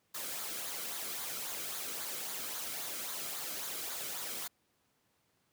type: noise with flanger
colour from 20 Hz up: white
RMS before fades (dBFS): -40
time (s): 0.14-4.48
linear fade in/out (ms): 10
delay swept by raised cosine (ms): 0.36 to 1.14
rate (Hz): 3.7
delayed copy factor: -0.5
effects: pink hiss -75 dBFS RMS until 5.52 s + high-pass 100 Hz 12 dB/octave